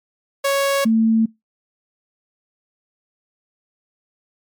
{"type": "tone pair in turn", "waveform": ["sawtooth", "sine"], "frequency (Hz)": [554.4, 223.7], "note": ["C#5", "A3"], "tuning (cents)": [0, 29], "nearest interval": "octave + major third", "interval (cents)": 1571, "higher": "first", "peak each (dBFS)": -12, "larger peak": "neither", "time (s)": [[0.44, 0.85], [0.85, 1.26]], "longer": "neither", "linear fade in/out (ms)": 10, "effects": ["noise-tail reverb RT60 0.2 s tail -24 dB re dry", "MP3 96 kbps"]}